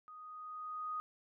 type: tone with level ramp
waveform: sine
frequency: 1244.5 Hz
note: D#6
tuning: in tune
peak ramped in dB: -50 to -36 dBFS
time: 0.08-1 s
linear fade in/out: 0 ms
effects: none